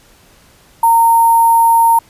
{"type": "tone with sample-and-hold", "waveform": "sine", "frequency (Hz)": 920, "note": "A#5", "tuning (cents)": -23, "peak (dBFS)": -6, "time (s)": [0.83, 1.99], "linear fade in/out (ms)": 5, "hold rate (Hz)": 11025, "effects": ["pink hiss -47 dBFS RMS until 2.09 s", "resampled to 32000 Hz"]}